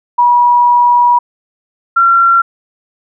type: tone pair in turn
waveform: sine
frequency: 967 / 1367.5 Hz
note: B5 / F6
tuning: -37 / -37 cents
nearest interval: tritone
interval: 600 cents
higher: second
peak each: -5 dBFS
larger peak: neither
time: 0.18-1.19 / 1.96-2.42 s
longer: first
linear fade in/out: 10 ms
effects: none